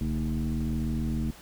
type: tone with frequency modulation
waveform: sine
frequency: 144.2 Hz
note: D3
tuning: 31 cents flat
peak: -25 dBFS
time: 0.01-1.31 s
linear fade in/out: 2 ms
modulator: 80.6 Hz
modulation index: 1.6
effects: tanh soft clip ceiling -21 dBFS + pink hiss -50 dBFS RMS until 1.41 s